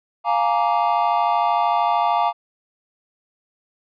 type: chord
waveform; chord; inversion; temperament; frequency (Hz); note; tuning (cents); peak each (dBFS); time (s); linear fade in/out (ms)
triangle; Bb dominant seventh; second; just; 699.2 / 839.1 / 932.3 / 1165.4; F5 / Ab5 / Bb5 / D6; +2 / +18 / 0 / -14; -19 / -20 / -20 / -22; 0.24-2.33; 50
effects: resampled to 11025 Hz